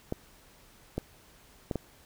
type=clicks; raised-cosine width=2 ms; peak=-17 dBFS; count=4; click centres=0.124 / 0.98 / 1.712 / 1.757 s; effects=pink hiss -58 dBFS RMS until 2.05 s